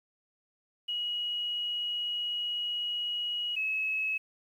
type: tone pair in turn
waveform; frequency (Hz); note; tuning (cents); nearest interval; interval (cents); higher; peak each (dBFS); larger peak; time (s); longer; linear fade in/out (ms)
sine; 2904 / 2578; F#7 / E7; -33 / -39; major second; 206; first; -30 / -28; second; 0.88-3.56 / 3.56-4.18; first; 10
effects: 10-bit